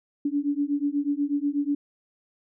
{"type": "beating tone pair", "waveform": "sine", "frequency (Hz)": [283.3, 291.5], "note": ["C#4", "D4"], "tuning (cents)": [38, -13], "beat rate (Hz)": 8.2, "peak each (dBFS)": -26, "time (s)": [0.25, 1.75], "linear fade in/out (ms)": 5, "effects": []}